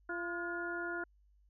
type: harmonic tone with a mistuned harmonic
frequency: 343.9 Hz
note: F4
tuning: 27 cents flat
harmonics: 1 / 2 / 3 / 4 / 5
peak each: -41 / -45 / -49 / -39 / -49 dBFS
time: 0.09-1.04 s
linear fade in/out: 5 ms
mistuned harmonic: 4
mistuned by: +62 cents
effects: added 50 Hz sine -64 dBFS peak until 1.49 s